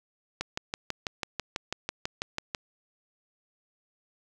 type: click train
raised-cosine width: 0.2 ms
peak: -13 dBFS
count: 14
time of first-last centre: 0.41-2.548 s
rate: 6.08 Hz
effects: none